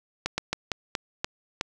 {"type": "slowing click train", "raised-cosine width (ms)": 0.2, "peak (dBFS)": -9, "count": 7, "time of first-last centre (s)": [0.26, 1.611], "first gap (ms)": 120, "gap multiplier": 1.25, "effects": []}